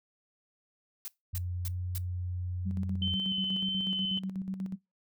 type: noise bursts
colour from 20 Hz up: blue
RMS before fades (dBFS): -39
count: 4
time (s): 1.05-1.98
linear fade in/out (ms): 0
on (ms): 30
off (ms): 270
type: tone with pitch glide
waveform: sine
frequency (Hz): 89.1 to 89.88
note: F2 to F#2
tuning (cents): +35 to -50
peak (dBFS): -32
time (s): 1.33-3.15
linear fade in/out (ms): 10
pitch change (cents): +15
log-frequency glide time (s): 1.62-1.73
type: tone with tremolo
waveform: sine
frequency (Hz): 190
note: F#3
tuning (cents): +46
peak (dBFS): -31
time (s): 2.65-4.76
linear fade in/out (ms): 20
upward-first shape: square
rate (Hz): 8.2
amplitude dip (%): 60
type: tone with vibrato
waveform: sine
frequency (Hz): 3064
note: G7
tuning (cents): -40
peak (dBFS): -30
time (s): 3.02-4.19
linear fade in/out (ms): 2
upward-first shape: square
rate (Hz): 1.7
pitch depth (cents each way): 9
effects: noise-tail reverb RT60 0.2 s tail -21 dB re dry